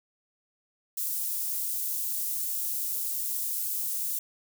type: high-pass noise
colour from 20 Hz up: white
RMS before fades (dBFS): -31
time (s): 0.97-4.19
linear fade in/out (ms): 5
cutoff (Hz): 9700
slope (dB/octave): 12
effects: none